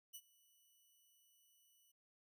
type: tone with ADSR envelope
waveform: 5% pulse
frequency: 2963 Hz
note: F#7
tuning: 2 cents sharp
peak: -40 dBFS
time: 0.13-1.92 s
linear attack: 21 ms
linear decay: 55 ms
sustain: -23 dB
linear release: 10 ms
effects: none